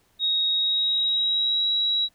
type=tone with pitch glide; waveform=sine; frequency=3769 to 3877 Hz; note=A#7 to B7; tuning=+18 to -33 cents; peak=-20 dBFS; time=0.19-2.09 s; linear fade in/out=50 ms; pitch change=+49 cents; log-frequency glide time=0.48-1.69 s; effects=pink hiss -64 dBFS RMS until 2.14 s